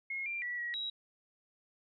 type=tone with pitch steps; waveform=sine; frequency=2159 / 2375 / 1946 / 1913 / 3855 Hz; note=C#7 / D7 / B6 / A#6 / B7; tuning=-46 / +19 / -26 / +44 / -43 cents; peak=-35 dBFS; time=0.1-0.9 s; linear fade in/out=5 ms; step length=160 ms; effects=none